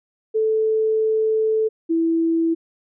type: tone pair in turn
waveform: sine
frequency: 438.3 / 329.3 Hz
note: A4 / E4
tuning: -7 / -2 cents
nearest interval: perfect fourth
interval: 495 cents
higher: first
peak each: -16 dBFS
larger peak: neither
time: 0.34-1.69 / 1.89-2.55 s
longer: first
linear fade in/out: 20 ms
effects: none

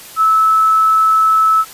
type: tone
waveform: sine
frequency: 1304 Hz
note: E6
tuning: 19 cents flat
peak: -8 dBFS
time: 0.16-1.65 s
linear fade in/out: 50 ms
effects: white hiss -35 dBFS RMS until 1.73 s + resampled to 32000 Hz

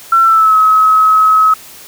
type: tone with pitch glide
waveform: sine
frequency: 1351 to 1281.1 Hz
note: E6 to E6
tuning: +42 to -50 cents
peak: -5 dBFS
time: 0.12-1.54 s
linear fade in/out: 5 ms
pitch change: -92 cents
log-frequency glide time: 0.22-0.56 s
effects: white hiss -35 dBFS RMS until 1.87 s

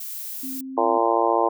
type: noise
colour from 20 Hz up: violet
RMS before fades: -33 dBFS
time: 0-0.61 s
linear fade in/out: 5 ms
type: tone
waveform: sine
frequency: 264.5 Hz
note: C4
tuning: 19 cents sharp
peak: -31 dBFS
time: 0.43-0.98 s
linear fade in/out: 5 ms
type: harmonic tone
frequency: 114.8 Hz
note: A#2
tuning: 26 cents flat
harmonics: 3 / 4 / 5 / 6 / 7 / 8 / 9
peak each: -25 / -25 / -25 / -25 / -25 / -25 / -25 dBFS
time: 0.77-1.49 s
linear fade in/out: 10 ms
effects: none

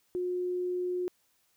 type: tone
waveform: sine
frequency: 360 Hz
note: F#4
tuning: 47 cents flat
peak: -29 dBFS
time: 0.15-1.08 s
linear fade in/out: 0 ms
effects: white hiss -71 dBFS RMS until 1.56 s

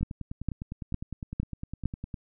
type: two click trains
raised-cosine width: 5 ms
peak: -23 / -15 dBFS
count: 22 / 5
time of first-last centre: 0.01-2.142 / 0.03-1.856 s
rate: 9.85 / 2.19 Hz
effects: none

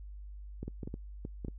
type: clicks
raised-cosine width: 3 ms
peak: -26 dBFS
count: 8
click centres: 0.63 / 0.68 / 0.832 / 0.875 / 0.941 / 1.251 / 1.448 / 1.483 s
effects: noise-tail reverb RT60 0.1 s tail -25 dB re dry + added 50 Hz sine -43 dBFS peak until 1.58 s

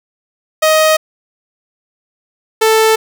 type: tone pair in turn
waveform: sawtooth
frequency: 627 / 441.2 Hz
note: D#5 / A4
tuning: +13 / +5 cents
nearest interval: tritone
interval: 608 cents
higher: first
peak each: -4 dBFS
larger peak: neither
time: 0.62-0.97 / 2.61-2.96 s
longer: neither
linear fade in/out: 10 ms
effects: none

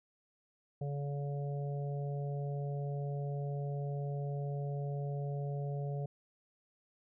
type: harmonic tone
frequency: 142.1 Hz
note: C#3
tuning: 43 cents sharp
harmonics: 1 / 3 / 4 / 5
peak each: -35 / -45 / -47 / -49 dBFS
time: 0.81-6.06 s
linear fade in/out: 5 ms
effects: none

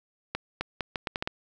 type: accelerating click train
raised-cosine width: 0.3 ms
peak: -13 dBFS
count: 8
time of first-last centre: 0.35-1.275 s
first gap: 260 ms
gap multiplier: 0.76
effects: none

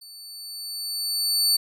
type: tone with level ramp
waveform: sawtooth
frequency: 4500 Hz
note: C#8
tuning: 25 cents sharp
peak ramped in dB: -40 to -14 dBFS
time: 0.01-1.57 s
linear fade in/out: 10 ms
effects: none

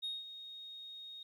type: tone with ADSR envelope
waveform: sine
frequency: 3729 Hz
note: A#7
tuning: in tune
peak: -34 dBFS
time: 0.02-1.23 s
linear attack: 25 ms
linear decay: 190 ms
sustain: -12 dB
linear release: 3 ms
effects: tanh soft clip ceiling -34 dBFS + 12-bit

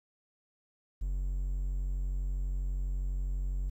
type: tone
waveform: triangle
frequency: 46.12 Hz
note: F#1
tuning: 5 cents flat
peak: -28 dBFS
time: 1.01-3.7 s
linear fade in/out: 10 ms
effects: 11-bit

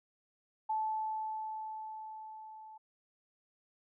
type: tone with level ramp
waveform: sine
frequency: 871 Hz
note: A5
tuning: 18 cents flat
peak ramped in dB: -30 to -49 dBFS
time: 0.69-2.78 s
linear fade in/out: 10 ms
effects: none

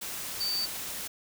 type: tone in noise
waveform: sine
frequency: 4594 Hz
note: D8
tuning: 39 cents flat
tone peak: -28 dBFS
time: 0.4-0.66 s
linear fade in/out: 10 ms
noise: white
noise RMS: -37 dBFS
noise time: 0.01-1.08 s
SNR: +6 dB
effects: none

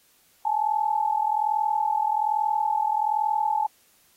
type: tone pair together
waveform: sine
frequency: 838.8 / 880 Hz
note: G#5 / A5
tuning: +17 / 0 cents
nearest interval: minor second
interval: 83 cents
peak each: -24 dBFS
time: 0.45-3.67 s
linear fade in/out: 5 ms
effects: white hiss -61 dBFS RMS until 4.16 s + AAC 48 kbps

